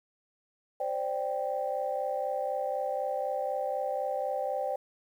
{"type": "chord", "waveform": "sine", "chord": "C suspended second", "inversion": "none", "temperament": "equal", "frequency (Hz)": [523.3, 587.3, 784], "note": ["C5", "D5", "G5"], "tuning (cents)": [0, 0, 0], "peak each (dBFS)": -33, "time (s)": [0.8, 4.76], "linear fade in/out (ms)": 5, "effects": ["tanh soft clip ceiling -19 dBFS", "10-bit"]}